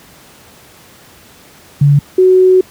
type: tone pair in turn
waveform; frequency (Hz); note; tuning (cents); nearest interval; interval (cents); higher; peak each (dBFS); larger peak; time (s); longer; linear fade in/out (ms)
sine; 143.2 / 371.4; D3 / F#4; -43 / +7; octave + major third; 1650; second; -4; neither; 1.81-1.99 / 2.18-2.61; second; 5
effects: pink hiss -41 dBFS RMS until 2.7 s + high-pass 80 Hz 12 dB/octave